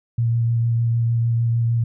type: tone with vibrato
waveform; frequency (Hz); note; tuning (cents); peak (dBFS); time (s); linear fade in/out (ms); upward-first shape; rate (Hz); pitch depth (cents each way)
sine; 116.54; A#2; 0; -16; 0.18-1.84; 5; triangle; 6.6; 17
effects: none